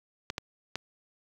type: clicks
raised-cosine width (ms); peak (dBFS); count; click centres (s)
0.2; -14; 3; 0.301 / 0.381 / 0.756
effects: high-pass 60 Hz 12 dB/octave + 9-bit